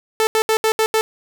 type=tone bursts at uneven times; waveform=sawtooth; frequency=440 Hz; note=A4; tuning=in tune; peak=-10 dBFS; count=6; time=0.2-0.27 / 0.35-0.42 / 0.49-0.57 / 0.64-0.72 / 0.79-0.86 / 0.94-1.01 s; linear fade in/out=0 ms; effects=none